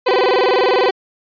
30% pulse tone with vibrato, 440 Hz, A4, in tune, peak -9 dBFS, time 0.06-0.91 s, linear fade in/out 10 ms, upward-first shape square, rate 20 Hz, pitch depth 240 cents each way, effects resampled to 11025 Hz

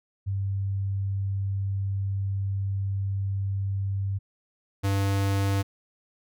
sine / square tone pair in turn, 98 / 98.51 Hz, G2 / G2, 0 / +9 cents, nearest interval unison, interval 9 cents, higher second, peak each -25 / -23 dBFS, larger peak second, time 0.26-4.19 / 4.83-5.63 s, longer first, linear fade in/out 20 ms, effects none

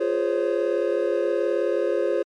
triangle chord, Db major seventh, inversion first, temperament equal with one note detuned, 349.2 / 415.3 / 515.5 / 554.4 Hz, F4 / Ab4 / C5 / Db5, 0 / 0 / -26 / 0 cents, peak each -24 dBFS, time 0-2.23 s, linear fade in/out 10 ms, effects MP3 48 kbps

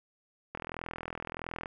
click train, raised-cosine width 0.5 ms, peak -22 dBFS, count 47, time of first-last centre 0.55-1.658 s, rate 41.5 Hz, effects none

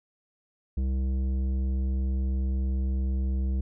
sine tone with tanh clipping, 65.5 Hz, C2, 2 cents sharp, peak -26 dBFS, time 0.77-3.61 s, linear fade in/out 5 ms, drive 11 dB, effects none

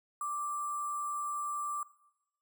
sine tone with sample-and-hold, 1174.7 Hz, D6, in tune, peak -33 dBFS, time 0.21-1.83 s, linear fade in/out 2 ms, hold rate 8820 Hz, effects noise-tail reverb RT60 0.9 s tail -19 dB re dry

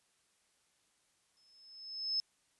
sine tone with exponential growth, 5210 Hz, E8, 21 cents flat, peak -29 dBFS, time 1.37-2.2 s, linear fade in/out 0 ms, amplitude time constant 180 ms, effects white hiss -74 dBFS RMS until 2.59 s + resampled to 24000 Hz

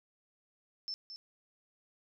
sine tone with echo, 5300 Hz, E8, 9 cents sharp, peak -36 dBFS, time 0.88-0.94 s, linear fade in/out 0 ms, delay 220 ms, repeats 1, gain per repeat -8 dB, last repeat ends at 1.16 s, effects none

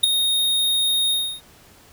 square tone with ADSR envelope, 3713 Hz, A#7, 8 cents flat, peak -8 dBFS, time 0.03-1.41 s, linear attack 11 ms, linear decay 4 ms, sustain -10 dB, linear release 300 ms, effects pink hiss -50 dBFS RMS until 1.92 s

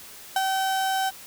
35% pulse tone with ADSR envelope, 768 Hz, G5, 36 cents flat, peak -17 dBFS, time 0.36-1.11 s, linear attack 3 ms, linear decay 30 ms, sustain -4 dB, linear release 28 ms, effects white hiss -44 dBFS RMS until 1.26 s

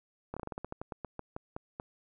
slowing click train, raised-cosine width 1 ms, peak -24 dBFS, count 16, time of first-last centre 0.34-1.799 s, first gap 26 ms, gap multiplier 1.17, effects none

